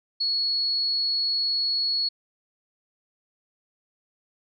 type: tone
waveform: sine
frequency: 4361 Hz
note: C#8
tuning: 29 cents flat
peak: -22 dBFS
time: 0.2-2.09 s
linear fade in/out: 10 ms
effects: none